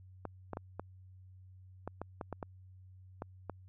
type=clicks; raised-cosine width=1 ms; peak=-25 dBFS; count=11; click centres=0.253 / 0.533 / 0.571 / 0.796 / 1.876 / 2.016 / 2.212 / 2.327 / 2.428 / 3.221 / 3.497 s; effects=added 93 Hz sine -53 dBFS peak until 3.68 s